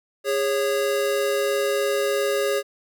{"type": "tone pair together", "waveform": "square", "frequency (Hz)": [408.5, 551.6], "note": ["G#4", "C#5"], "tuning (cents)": [-29, -9], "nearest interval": "perfect fourth", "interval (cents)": 520, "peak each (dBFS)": -24, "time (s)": [0.24, 2.63], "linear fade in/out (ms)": 50, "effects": []}